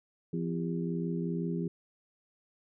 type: harmonic tone with a mistuned harmonic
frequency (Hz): 85.3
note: F2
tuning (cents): -40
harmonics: 2 / 3 / 4 / 5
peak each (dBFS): -32 / -38 / -39 / -39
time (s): 0.33-1.68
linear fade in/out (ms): 5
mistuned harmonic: 5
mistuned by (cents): -95
effects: none